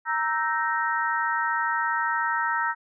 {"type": "harmonic tone with a mistuned harmonic", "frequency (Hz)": 310.9, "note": "D#4", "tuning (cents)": -1, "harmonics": [3, 4, 5, 6], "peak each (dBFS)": [-27, -28, -29, -30], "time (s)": [0.05, 2.75], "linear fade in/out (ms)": 50, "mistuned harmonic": 4, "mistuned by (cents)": 100, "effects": []}